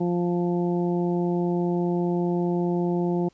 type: harmonic tone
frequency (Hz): 175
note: F3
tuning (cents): +4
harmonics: 1 / 2 / 3 / 4 / 5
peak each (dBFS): -24 / -25 / -36 / -35 / -37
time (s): 0-3.29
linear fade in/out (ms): 10
effects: pink hiss -62 dBFS RMS until 3.33 s + resampled to 16000 Hz